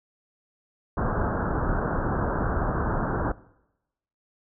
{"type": "low-pass noise", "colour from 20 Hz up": "pink", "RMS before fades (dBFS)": -26, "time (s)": [0.97, 3.32], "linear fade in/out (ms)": 5, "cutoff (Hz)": 1600, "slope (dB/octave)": 96, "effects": ["noise-tail reverb RT60 0.9 s tail -21 dB re dry"]}